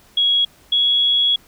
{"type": "tone pair in turn", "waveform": "sine", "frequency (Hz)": [3322, 3345], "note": ["G#7", "G#7"], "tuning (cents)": [0, 12], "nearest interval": "unison", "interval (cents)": 12, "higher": "second", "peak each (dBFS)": [-13, -13], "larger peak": "neither", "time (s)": [[0.17, 0.45], [0.72, 1.36]], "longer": "second", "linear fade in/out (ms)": 5, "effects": ["pink hiss -51 dBFS RMS until 1.47 s"]}